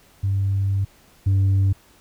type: tone pair in turn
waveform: sine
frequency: 98.1 / 97.09 Hz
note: G2 / G2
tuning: +2 / -16 cents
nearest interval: unison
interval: 18 cents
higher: first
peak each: -17 / -12 dBFS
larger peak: second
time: 0.23-0.85 / 1.26-1.73 s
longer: first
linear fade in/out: 10 ms
effects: tanh soft clip ceiling -14 dBFS + pink hiss -54 dBFS RMS until 2 s